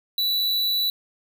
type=tone; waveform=square; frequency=3951 Hz; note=B7; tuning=in tune; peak=-21 dBFS; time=0.18-0.9 s; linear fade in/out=2 ms; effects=none